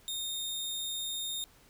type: tone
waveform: sawtooth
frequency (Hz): 3674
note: A#7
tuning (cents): -26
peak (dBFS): -31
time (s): 0.08-1.44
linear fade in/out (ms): 0
effects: pink hiss -61 dBFS RMS until 1.69 s